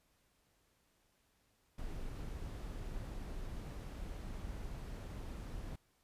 brown noise, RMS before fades -44 dBFS, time 1.78-5.76 s, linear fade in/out 5 ms, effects pink hiss -75 dBFS RMS until 6.03 s + resampled to 32000 Hz

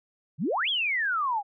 sine exponential two-way sweep, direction up then down, 126.1 to 3433 to 781 Hz, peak -24 dBFS, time 0.38-1.43 s, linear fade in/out 50 ms, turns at 0.69 s, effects none

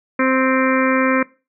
harmonic tone, 261.6 Hz, C4, in tune, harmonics 1 / 2 / 4 / 5 / 6 / 7 / 8 / 9, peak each -17 / -20 / -23 / -24 / -25 / -25 / -26 / -27 dBFS, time 0.19-1.23 s, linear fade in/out 5 ms, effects noise-tail reverb RT60 0.3 s tail -21 dB re dry

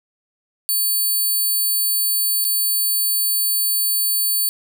5% pulse tone with dropouts, 4500 Hz, C#8, 25 cents sharp, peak -10 dBFS, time 0.69-4.49 s, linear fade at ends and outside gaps 0 ms, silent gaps 2.443-2.45 s, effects 8-bit

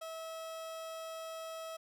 30% pulse tone, 648 Hz, E5, 30 cents flat, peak -39 dBFS, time 0.01-1.77 s, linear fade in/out 10 ms, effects none

